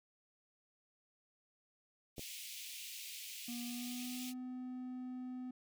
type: high-pass noise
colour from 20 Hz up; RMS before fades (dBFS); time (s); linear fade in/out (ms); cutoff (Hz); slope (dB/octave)
pink; -48; 2.16-4.34; 50; 2300; 48
type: clicks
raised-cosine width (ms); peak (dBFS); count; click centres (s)
2; -34; 2; 2.182 / 2.194
type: tone with pitch glide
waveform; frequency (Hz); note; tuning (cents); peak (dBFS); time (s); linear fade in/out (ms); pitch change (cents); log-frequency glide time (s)
triangle; 240 to 252.8; B3 to B3; -49 to +41; -40; 3.48-5.51; 5; +90; 3.6-4.28
effects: none